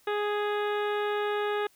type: harmonic tone with a mistuned harmonic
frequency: 415.3 Hz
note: G#4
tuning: in tune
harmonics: 1 / 2 / 3 / 4 / 5 / 6 / 7 / 8 / 9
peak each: -28 / -34 / -36 / -37 / -44 / -45 / -46 / -47 / -48 dBFS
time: 0.07-1.67 s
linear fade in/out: 5 ms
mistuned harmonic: 8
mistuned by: +29 cents
effects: white hiss -63 dBFS RMS until 1.75 s

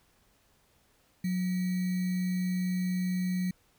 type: tone with sample-and-hold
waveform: sine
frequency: 182.4 Hz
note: F#3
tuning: 24 cents flat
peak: -27 dBFS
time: 1.24-3.51 s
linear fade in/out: 5 ms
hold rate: 2100 Hz
effects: pink hiss -67 dBFS RMS until 3.78 s

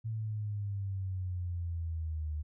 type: exponential sweep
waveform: sine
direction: down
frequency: 112.6 to 75 Hz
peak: -33 dBFS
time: 0.04-2.43 s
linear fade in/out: 20 ms
effects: none

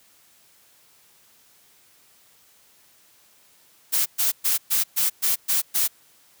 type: noise bursts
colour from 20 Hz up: blue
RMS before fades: -21 dBFS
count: 8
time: 3.92-5.88 s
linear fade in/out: 20 ms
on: 140 ms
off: 120 ms
effects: white hiss -57 dBFS RMS until 6.4 s + high-pass 60 Hz 12 dB/octave

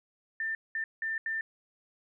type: tone bursts at uneven times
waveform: sine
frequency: 1790 Hz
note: A6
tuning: 29 cents sharp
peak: -30 dBFS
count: 4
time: 0.4-0.55 / 0.75-0.84 / 1.02-1.18 / 1.26-1.41 s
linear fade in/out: 2 ms
effects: none

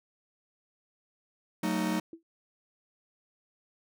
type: chord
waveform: 45% pulse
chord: D# diminished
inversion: first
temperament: just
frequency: 186.68 / 224 / 311.1 Hz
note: F#3 / A3 / D#4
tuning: +16 / +31 / 0 cents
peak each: -32 / -33 / -32 dBFS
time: 1.63-2 s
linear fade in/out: 5 ms
type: tone with exponential decay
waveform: sine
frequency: 329.6 Hz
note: E4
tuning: in tune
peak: -37 dBFS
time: 2.13-2.23 s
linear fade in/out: 2 ms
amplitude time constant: 20 ms
effects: none

